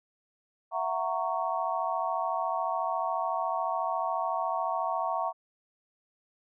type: chord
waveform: sine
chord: F# dominant seventh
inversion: third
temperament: just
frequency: 666 / 740 / 925 / 1110 Hz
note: E5 / F#5 / A#5 / C#6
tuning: +18 / 0 / -14 / +2 cents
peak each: -33 dBFS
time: 0.71-5.33 s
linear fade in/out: 50 ms
effects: none